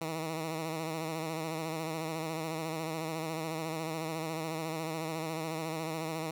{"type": "tone with vibrato", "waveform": "10% pulse", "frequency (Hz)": 160.2, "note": "E3", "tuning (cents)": -49, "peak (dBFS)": -26, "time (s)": [0.01, 6.31], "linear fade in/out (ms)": 5, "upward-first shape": "sine", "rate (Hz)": 14, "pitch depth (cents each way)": 50, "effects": []}